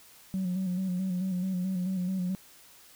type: tone with vibrato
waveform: sine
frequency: 184.7 Hz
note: F#3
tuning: 3 cents flat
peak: -26 dBFS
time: 0.34-2.35 s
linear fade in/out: 0 ms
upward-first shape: square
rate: 4.6 Hz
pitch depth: 44 cents each way
effects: tanh soft clip ceiling -25 dBFS + white hiss -55 dBFS RMS until 2.95 s